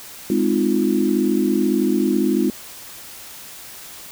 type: chord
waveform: sine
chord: F minor seventh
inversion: first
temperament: equal with one note detuned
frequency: 207.7 / 257 / 311.1 / 349.2 Hz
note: Ab3 / C4 / Eb4 / F4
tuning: 0 / -31 / 0 / 0 cents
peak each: -21 dBFS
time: 0.3-2.5 s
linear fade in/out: 2 ms
effects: white hiss -38 dBFS RMS until 4.11 s